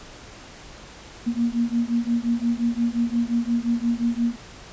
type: beating tone pair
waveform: sine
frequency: 232.6 / 238.3 Hz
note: A#3 / A#3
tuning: -4 / +38 cents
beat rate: 5.7 Hz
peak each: -23 dBFS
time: 1.26-4.36 s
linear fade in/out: 20 ms
effects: pink hiss -43 dBFS RMS until 4.72 s + resampled to 16000 Hz